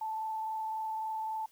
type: tone with frequency modulation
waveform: sine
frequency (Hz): 878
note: A5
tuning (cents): -4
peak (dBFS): -33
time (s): 0.01-1.46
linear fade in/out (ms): 5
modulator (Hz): 23.7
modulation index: 0.4
effects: white hiss -65 dBFS RMS until 1.51 s